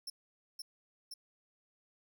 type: tone with echo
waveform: sawtooth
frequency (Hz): 5360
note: E8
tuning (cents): +28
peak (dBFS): -37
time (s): 0.07-0.1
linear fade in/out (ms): 5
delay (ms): 520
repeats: 2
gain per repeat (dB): -2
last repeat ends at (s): 1.14
effects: none